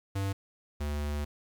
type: tone pair in turn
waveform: square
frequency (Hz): 98 / 73.49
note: G2 / D2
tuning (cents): 0 / +2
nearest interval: perfect fourth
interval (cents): 498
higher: first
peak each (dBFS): -30 / -31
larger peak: first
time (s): 0.15-0.33 / 0.8-1.25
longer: second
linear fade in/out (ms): 10
effects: 10-bit